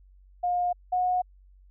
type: tone pair in turn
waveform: sine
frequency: 712 / 727.4 Hz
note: F5 / F#5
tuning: +33 / -30 cents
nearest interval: unison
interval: 37 cents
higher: second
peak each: -23 / -22 dBFS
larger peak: second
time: 0.43-0.73 / 0.92-1.22 s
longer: neither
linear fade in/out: 10 ms
effects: added 47 Hz sine -52 dBFS peak until 1.7 s